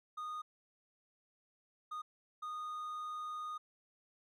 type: tone bursts at uneven times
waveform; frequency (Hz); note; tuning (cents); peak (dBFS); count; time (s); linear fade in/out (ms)
triangle; 1233; D#6; -16; -38; 3; 0.17-0.42 / 1.91-2.02 / 2.42-3.58; 10
effects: none